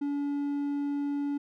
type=tone; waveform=triangle; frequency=285.7 Hz; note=D4; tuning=48 cents flat; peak=-26 dBFS; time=0.01-1.38 s; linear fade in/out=10 ms; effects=none